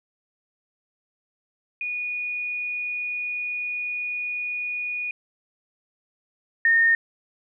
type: tone pair in turn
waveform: sine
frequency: 2458 / 1832.4 Hz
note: D#7 / A#6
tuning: -22 / -30 cents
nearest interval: perfect fourth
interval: 508 cents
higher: first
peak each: -26 / -15 dBFS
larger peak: second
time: 1.81-5.11 / 6.65-6.95 s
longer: first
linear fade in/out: 2 ms
effects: none